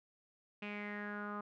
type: tone with low-pass filter sweep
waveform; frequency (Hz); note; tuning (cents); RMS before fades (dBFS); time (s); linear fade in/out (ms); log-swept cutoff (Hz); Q
sawtooth; 206.8; G#3; -7; -43; 0.62-1.41; 5; 2600 to 1200; 6.6
effects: none